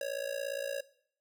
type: tone with amplitude modulation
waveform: square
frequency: 554.4 Hz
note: C#5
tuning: in tune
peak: -31 dBFS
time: 0.01-0.81 s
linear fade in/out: 2 ms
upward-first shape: sine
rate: 57.3 Hz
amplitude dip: 85%
effects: noise-tail reverb RT60 0.6 s tail -18 dB re dry